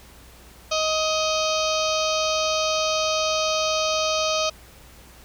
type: harmonic tone with a mistuned harmonic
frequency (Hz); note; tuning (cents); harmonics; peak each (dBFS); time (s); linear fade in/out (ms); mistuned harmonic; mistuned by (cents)
628; D#5; +16; 1 / 2 / 4 / 5 / 6 / 7 / 8 / 9 / 10; -24 / -27 / -30 / -31 / -32 / -32 / -33 / -34 / -34; 0.71-4.5; 10; 8; -34
effects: added 60 Hz sine -49 dBFS peak until 5.24 s + pink hiss -49 dBFS RMS until 5.24 s